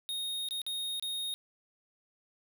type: tone with dropouts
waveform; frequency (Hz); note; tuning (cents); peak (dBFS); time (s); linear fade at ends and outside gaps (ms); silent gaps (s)
square; 3720; A#7; -4; -34; 0.09-1.34; 0; 0.487-0.509 / 0.617-0.665 / 0.997-1.025
effects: none